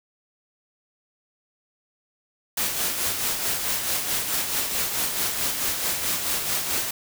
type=noise with tremolo; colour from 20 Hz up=white; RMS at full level=-24 dBFS; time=2.57-6.91 s; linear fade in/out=5 ms; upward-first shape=sine; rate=4.6 Hz; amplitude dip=45%; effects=none